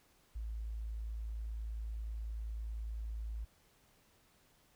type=tone; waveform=sine; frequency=55 Hz; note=A1; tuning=in tune; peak=-38 dBFS; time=0.35-3.45 s; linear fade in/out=10 ms; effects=pink hiss -69 dBFS RMS until 4.75 s